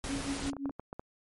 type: noise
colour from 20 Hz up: pink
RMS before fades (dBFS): -38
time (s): 0.04-0.5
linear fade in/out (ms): 0
type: tone with tremolo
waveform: sine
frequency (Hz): 277.2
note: C#4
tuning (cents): 0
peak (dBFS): -30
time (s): 0.09-0.71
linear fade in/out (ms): 2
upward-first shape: triangle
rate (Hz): 5.7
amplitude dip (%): 100
type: clicks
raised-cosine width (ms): 1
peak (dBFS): -26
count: 9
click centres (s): 0.395 / 0.461 / 0.533 / 0.567 / 0.657 / 0.695 / 0.796 / 0.929 / 0.995
effects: MP3 48 kbps